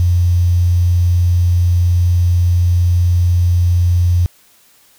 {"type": "tone with quantisation", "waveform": "sine", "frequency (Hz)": 87.9, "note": "F2", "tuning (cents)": 12, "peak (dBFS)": -9, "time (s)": [0, 4.26], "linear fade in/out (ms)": 0, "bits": 6, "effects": ["white hiss -50 dBFS RMS until 4.98 s"]}